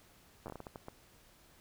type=slowing click train; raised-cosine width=1 ms; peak=-30 dBFS; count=10; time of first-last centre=0.46-0.884 s; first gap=9 ms; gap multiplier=1.39; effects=pink hiss -63 dBFS RMS until 1.6 s